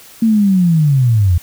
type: linear sweep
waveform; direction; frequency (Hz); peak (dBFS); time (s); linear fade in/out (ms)
sine; down; 230 to 82; -8; 0.22-1.38; 5
effects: white hiss -40 dBFS RMS until 1.42 s

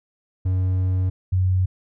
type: tone pair in turn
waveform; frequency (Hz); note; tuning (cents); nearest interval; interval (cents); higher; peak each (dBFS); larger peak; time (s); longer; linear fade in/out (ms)
triangle / sine; 92.8 / 92.8; F#2 / F#2; +6 / +6; unison; 0; neither; -16; neither; 0.45-1.1 / 1.32-1.66; first; 10
effects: none

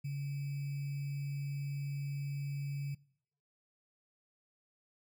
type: tone with sample-and-hold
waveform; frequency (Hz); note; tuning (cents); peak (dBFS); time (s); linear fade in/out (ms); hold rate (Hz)
sine; 140.8; C#3; +27; -35; 0.04-2.95; 10; 2450
effects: noise-tail reverb RT60 0.7 s tail -23 dB re dry

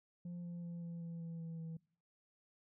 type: tone with pitch steps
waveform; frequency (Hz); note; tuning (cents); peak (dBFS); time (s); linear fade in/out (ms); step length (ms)
sine; 174.61 / 172.9 / 171.21 / 169.54 / 167.88 / 166.24 / 164.62 / 163.01; F3 / F3 / F3 / E3 / E3 / E3 / E3 / E3; 0 / -17 / -34 / +49 / +32 / +15 / -2 / -19; -40; 0.25-1.77; 5; 190
effects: noise-tail reverb RT60 0.6 s tail -26 dB re dry + tanh soft clip ceiling -42 dBFS

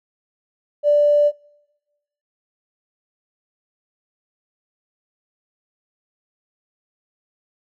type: tone with tanh clipping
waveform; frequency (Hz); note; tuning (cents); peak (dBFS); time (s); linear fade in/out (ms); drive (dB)
triangle; 587; D5; -1; -11; 0.83-1.32; 50; 3
effects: noise-tail reverb RT60 1.0 s tail -24 dB re dry

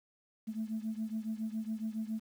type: beating tone pair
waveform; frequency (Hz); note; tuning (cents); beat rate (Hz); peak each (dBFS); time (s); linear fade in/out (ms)
sine; 217.4 / 224.6; A3 / A3; -21 / +36; 7.2; -36 / -38; 0.47-2.2; 20
effects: tanh soft clip ceiling -28 dBFS + 10-bit

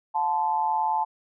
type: tone with amplitude modulation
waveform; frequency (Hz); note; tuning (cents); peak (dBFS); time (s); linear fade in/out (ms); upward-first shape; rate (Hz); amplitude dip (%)
sine; 875; A5; -10; -18; 0.14-1.05; 20; sine; 158; 80
effects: none

